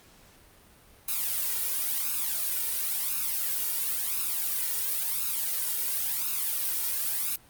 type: noise with flanger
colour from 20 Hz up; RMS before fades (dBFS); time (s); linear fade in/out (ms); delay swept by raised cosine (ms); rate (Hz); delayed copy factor
blue; -29; 1.08-7.36; 5; 0.76 to 2.16; 0.96; +0.8
effects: pink hiss -56 dBFS RMS until 7.49 s + Opus 48 kbps